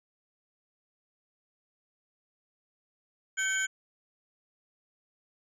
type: tone cluster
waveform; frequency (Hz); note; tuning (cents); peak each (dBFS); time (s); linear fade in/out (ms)
sine; 1540 / 2231 / 3139 / 6920; G6 / C#7 / G7 / A8; -31 / +11 / +2 / -30; -28 / -35 / -37 / -32; 3.37-3.67; 20
effects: tanh soft clip ceiling -21 dBFS